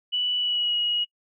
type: tone with pitch glide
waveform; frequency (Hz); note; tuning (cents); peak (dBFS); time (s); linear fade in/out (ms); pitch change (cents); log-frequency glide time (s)
sine; 2960 to 2899; F#7 to F#7; 0 to -36; -22; 0.12-1.05; 20; -36; 0.38-0.75
effects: noise-tail reverb RT60 0.1 s tail -24 dB re dry